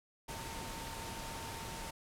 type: tone in noise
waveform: sine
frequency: 909 Hz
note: A#5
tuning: 44 cents flat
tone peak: -48 dBFS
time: 0.28-1.91 s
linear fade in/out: 10 ms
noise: pink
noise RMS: -44 dBFS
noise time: 0.28-1.91 s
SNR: -7 dB
effects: low-pass 12000 Hz 12 dB/octave